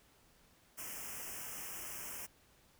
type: band-stop noise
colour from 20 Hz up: white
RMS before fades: -45 dBFS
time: 0.77-2.27 s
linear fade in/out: 20 ms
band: 3100 to 5200 Hz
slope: 96 dB/octave
effects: pink hiss -67 dBFS RMS until 2.79 s